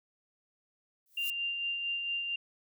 violet noise with exponential growth, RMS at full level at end -35 dBFS, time 1.06-1.3 s, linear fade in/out 1 ms, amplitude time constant 52 ms
sine tone with tremolo, 2788 Hz, F7, 4 cents flat, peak -30 dBFS, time 1.17-2.36 s, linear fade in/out 5 ms, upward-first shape sine, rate 4.4 Hz, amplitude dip 35%
effects none

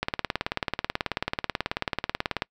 click train, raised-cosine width 0.3 ms, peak -9 dBFS, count 45, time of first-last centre 0.03-2.421 s, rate 18.4 Hz, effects noise-tail reverb RT60 0.1 s tail -26 dB re dry

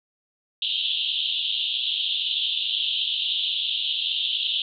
pink band-pass noise, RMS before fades -26 dBFS, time 0.62-4.62 s, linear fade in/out 2 ms, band 2900 to 3800 Hz, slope 96 dB/octave, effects none

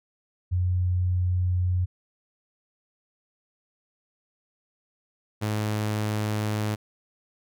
sine / sawtooth tone pair in turn, 90.3 / 106.44 Hz, F#2 / G#2, -42 / +43 cents, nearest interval minor third, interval 285 cents, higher second, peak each -21 dBFS, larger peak neither, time 0.51-1.86 / 5.41-6.76 s, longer neither, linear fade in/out 20 ms, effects none

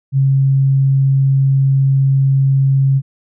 sine tone, 135.8 Hz, C#3, 35 cents flat, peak -9 dBFS, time 0.12-3.02 s, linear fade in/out 50 ms, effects none

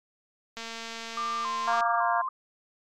click train, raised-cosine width 0.2 ms, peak -21 dBFS, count 283, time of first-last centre 0.57-1.807 s, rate 228 Hz
sine tone with vibrato, 1114 Hz, C#6, 8 cents sharp, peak -28 dBFS, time 1.17-2.29 s, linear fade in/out 5 ms, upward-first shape square, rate 1.8 Hz, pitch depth 110 cents each way
harmonic tone, 232.5 Hz, A#3, 4 cents flat, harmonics 3 / 4 / 5 / 6 / 7, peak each -27 / -29 / -31 / -33 / -34 dBFS, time 1.67-2.22 s, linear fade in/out 10 ms
effects MP3 96 kbps

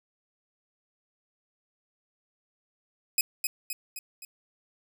5% pulse tone with echo, 2527 Hz, D#7, 26 cents sharp, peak -12 dBFS, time 3.18-3.21 s, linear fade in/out 2 ms, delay 260 ms, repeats 4, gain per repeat -5 dB, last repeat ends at 4.25 s, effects none

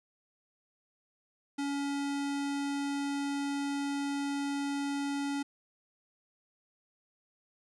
square tone, 281.9 Hz, C#4, 29 cents sharp, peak -32 dBFS, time 1.58-5.43 s, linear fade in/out 10 ms, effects resampled to 24000 Hz + 12-bit

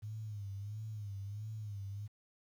sine tone with vibrato, 103.83 Hz, G#2, in tune, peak -40 dBFS, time 0.02-2.08 s, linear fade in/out 20 ms, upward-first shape sine, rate 1.5 Hz, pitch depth 94 cents each way, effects 11-bit

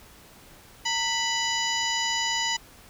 harmonic tone with a mistuned harmonic, 987.8 Hz, B5, in tune, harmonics 1 / 2 / 3 / 4 / 5 / 6 / 7, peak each -31 / -30 / -30 / -35 / -33 / -36 / -33 dBFS, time 0.85-2.57 s, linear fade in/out 10 ms, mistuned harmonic 1, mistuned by -130 cents, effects pink hiss -51 dBFS RMS until 2.89 s

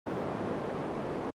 white band-pass noise, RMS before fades -34 dBFS, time 0.06-1.31 s, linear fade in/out 10 ms, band 130 to 600 Hz, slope 12 dB/octave, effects high-pass 80 Hz 12 dB/octave + Opus 24 kbps

